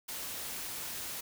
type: noise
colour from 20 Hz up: white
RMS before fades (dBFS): -40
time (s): 0.08-1.21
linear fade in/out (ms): 10
effects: none